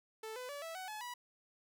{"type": "tone with pitch steps", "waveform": "sawtooth", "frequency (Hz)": [439.9, 502.4, 573.8, 655.3, 748.4, 854.8, 976.2], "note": ["A4", "B4", "D5", "E5", "F#5", "G#5", "B5"], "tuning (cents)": [0, 30, -40, -10, 20, 50, -20], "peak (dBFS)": -39, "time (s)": [0.23, 1.14], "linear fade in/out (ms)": 5, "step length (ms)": 130, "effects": []}